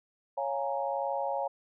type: chord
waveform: sine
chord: Bb minor seventh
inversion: first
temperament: equal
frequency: 554.4 / 698.5 / 830.6 / 932.3 Hz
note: Db5 / F5 / Ab5 / Bb5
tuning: 0 / 0 / 0 / 0 cents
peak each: -33 / -36 / -34 / -37 dBFS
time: 0.37-1.48 s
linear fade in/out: 10 ms
effects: none